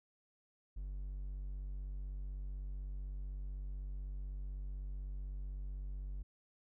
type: tone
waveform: triangle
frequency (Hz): 47.96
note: G1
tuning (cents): -37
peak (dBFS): -38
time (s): 0.76-6.23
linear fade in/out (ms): 10
effects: none

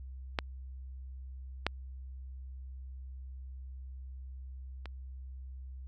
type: clicks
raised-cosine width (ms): 0.3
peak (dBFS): -13 / -12 / -27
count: 3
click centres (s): 0.388 / 1.666 / 4.857
effects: added 65 Hz sine -42 dBFS peak until 5.87 s

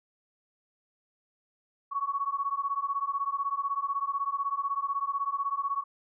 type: beating tone pair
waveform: sine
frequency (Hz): 1108.7 / 1124.7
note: C#6 / C#6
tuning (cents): 0 / +25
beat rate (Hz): 16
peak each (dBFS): -31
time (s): 1.91-5.84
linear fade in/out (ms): 20
effects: none

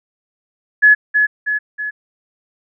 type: tone with echo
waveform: sine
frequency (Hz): 1700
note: G#6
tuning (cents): +40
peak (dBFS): -5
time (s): 0.82-0.95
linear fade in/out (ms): 20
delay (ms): 320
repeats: 3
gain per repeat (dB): -5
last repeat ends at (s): 1.91
effects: none

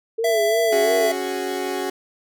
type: tone with vibrato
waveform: sine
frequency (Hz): 440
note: A4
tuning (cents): 0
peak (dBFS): -20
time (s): 0.18-1.1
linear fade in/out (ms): 10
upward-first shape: sine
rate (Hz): 2.9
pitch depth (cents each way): 110
type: tone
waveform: square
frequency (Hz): 666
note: E5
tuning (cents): +18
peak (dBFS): -19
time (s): 0.24-1.12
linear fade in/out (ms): 5
type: chord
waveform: 30% pulse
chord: C# suspended fourth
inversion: none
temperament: equal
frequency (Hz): 277.2 / 370 / 415.3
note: C#4 / F#4 / G#4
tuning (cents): 0 / 0 / 0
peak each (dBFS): -28 / -23 / -27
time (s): 0.72-1.9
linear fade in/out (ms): 5
effects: none

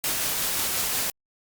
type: noise with tremolo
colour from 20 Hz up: white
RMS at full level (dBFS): -25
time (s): 0.04-1.1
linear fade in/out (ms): 0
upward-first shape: triangle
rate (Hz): 5.6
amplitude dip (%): 25
effects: Opus 48 kbps

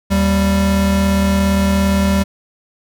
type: tone pair together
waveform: square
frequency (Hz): 77.78 / 195.99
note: D#2 / G3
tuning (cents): 0 / 0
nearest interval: octave + major third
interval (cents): 1600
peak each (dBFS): -18 / -14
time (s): 0.1-2.24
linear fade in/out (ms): 20
effects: none

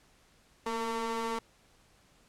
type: ring-modulated tone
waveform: 25% pulse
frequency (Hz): 225.7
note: A3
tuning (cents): +44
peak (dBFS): -25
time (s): 0.66-1.39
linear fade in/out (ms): 5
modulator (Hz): 684
effects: pink hiss -64 dBFS RMS until 2.28 s + low-pass 10000 Hz 12 dB/octave

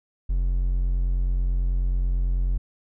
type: tone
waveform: triangle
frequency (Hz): 44.6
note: F1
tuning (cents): +37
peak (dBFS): -18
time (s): 0.29-2.58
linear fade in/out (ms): 10
effects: none

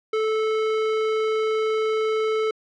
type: tone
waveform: square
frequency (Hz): 437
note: A4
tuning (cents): -12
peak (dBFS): -21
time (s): 0.13-2.51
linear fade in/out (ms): 5
effects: low-pass 3000 Hz 12 dB/octave

